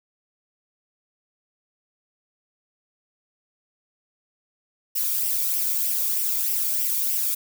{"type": "noise with flanger", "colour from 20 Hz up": "violet", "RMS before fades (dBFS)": -24, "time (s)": [4.95, 7.35], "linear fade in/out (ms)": 10, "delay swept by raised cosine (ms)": [0.36, 0.9], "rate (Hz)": 3.2, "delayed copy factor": 0.5, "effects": []}